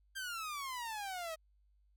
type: exponential sweep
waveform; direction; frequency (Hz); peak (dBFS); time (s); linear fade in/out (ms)
sawtooth; down; 1600 to 626; -36; 0.15-1.36; 20
effects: added 50 Hz sine -67 dBFS peak until 1.96 s